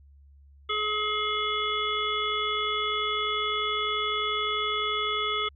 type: harmonic tone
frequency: 424.2 Hz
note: G#4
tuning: 37 cents sharp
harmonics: 1 / 3 / 5 / 7 / 8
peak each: -34 / -29 / -33 / -36 / -31 dBFS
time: 0.69-5.49 s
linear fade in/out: 10 ms
effects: added 70 Hz sine -51 dBFS peak until 5.55 s